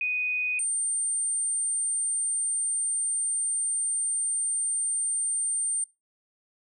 sine tone pair in turn, 2489 / 8870 Hz, D#7 / C#9, 0 / 0 cents, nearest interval octave + minor seventh, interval 2200 cents, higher second, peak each -25 dBFS, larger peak neither, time 0.01-0.59 / 0.59-5.84 s, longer second, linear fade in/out 2 ms, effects noise-tail reverb RT60 0.2 s tail -19 dB re dry

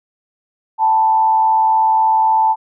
sine tone with frequency modulation, 880 Hz, A5, in tune, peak -10 dBFS, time 0.78-2.56 s, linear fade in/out 50 ms, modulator 96.3 Hz, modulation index 0.52, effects none

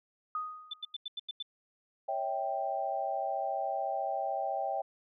sine tone with exponential decay, 1245 Hz, D#6, 1 cent sharp, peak -30 dBFS, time 0.35-0.95 s, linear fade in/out 2 ms, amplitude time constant 130 ms
sine tone bursts, 3520 Hz, A7, in tune, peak -35 dBFS, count 7, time 0.71-1.426 s, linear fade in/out 5 ms, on 26 ms, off 89 ms
sine chord, C# diminished, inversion none, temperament equal with one note detuned, 554.4 / 648.3 / 784 Hz, C#5 / E5 / G5, 0 / -29 / 0 cents, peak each -38 / -36 / -33 dBFS, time 2.08-4.82 s, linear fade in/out 10 ms
effects none

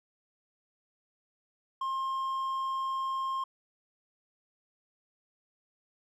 sine tone with hard clipping, 1064 Hz, C6, 29 cents sharp, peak -31 dBFS, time 1.81-3.44 s, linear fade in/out 5 ms, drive 3 dB, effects none

